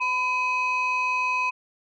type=tone pair together; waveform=sine; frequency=1004 / 2530 Hz; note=B5 / D#7; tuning=+28 / +28 cents; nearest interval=octave + major third; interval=1600 cents; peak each=-23 dBFS; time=0-1.51 s; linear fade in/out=20 ms; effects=tanh soft clip ceiling -18 dBFS